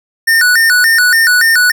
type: tone with vibrato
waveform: square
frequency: 1637 Hz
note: G#6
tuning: 25 cents flat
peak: -7 dBFS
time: 0.27-1.72 s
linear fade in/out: 10 ms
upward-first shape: square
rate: 3.5 Hz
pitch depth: 180 cents each way
effects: none